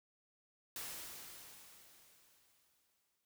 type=noise with exponential decay; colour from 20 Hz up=white; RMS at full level=-44 dBFS; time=0.76-3.25 s; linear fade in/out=1 ms; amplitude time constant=540 ms; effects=none